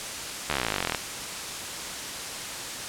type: slowing click train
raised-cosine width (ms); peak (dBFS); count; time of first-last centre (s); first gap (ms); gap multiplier
0.3; -9; 25; 0.5-0.948; 13; 1.03
effects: white hiss -34 dBFS RMS until 2.88 s + low-pass 9000 Hz 12 dB/octave